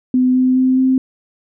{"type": "tone with pitch steps", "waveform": "sine", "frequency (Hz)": [254, 256.2, 258.4, 260.7], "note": ["B3", "C4", "C4", "C4"], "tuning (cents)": [49, -36, -21, -6], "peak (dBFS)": -10, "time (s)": [0.14, 0.98], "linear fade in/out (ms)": 2, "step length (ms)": 210, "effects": []}